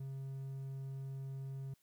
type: tone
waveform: triangle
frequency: 135.1 Hz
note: C#3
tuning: 44 cents flat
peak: -39 dBFS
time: 0-1.74 s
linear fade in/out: 5 ms
effects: white hiss -75 dBFS RMS until 1.82 s